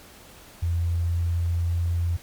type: tone with pitch glide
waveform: sine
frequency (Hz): 85.1 to 85.69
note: F2 to F2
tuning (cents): -44 to -32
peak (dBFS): -21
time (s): 0.62-2.17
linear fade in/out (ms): 10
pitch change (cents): +12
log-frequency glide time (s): 0.79-1.76
effects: pink hiss -48 dBFS RMS until 2.22 s + MP3 96 kbps